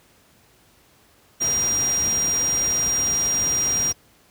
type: tone in noise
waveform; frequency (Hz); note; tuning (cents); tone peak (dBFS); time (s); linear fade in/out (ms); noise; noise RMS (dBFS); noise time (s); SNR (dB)
sine; 5700; F8; +34; -19; 1.4-3.93; 20; pink; -31; 1.4-3.93; +9
effects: pink hiss -56 dBFS RMS until 4.3 s + high-pass 60 Hz 12 dB/octave